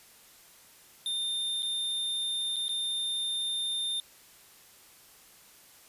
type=tone with dropouts; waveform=square; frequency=3616 Hz; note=A7; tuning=47 cents sharp; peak=-30 dBFS; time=1.06-4 s; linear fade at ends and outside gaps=1 ms; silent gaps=1.623-1.629 / 2.56-2.565 / 2.682-2.692 s; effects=white hiss -56 dBFS RMS until 5.88 s + resampled to 32000 Hz